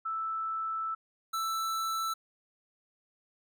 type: tone pair in turn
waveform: sine / square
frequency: 1318.5 / 1323.5 Hz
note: E6 / E6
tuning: 0 / +7 cents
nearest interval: unison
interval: 7 cents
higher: second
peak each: -31 / -31 dBFS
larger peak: neither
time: 0.05-0.95 / 1.33-2.14 s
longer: first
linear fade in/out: 10 ms
effects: none